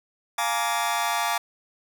sawtooth chord, Bb dominant seventh, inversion second, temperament just, 699.2 / 839.1 / 932.3 / 1165.4 Hz, F5 / Ab5 / Bb5 / D6, +2 / +18 / 0 / -14 cents, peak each -25 dBFS, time 0.38-1.38 s, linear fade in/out 5 ms, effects none

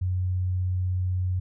sine tone, 91.6 Hz, F#2, 17 cents flat, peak -23 dBFS, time 0.01-1.4 s, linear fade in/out 10 ms, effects none

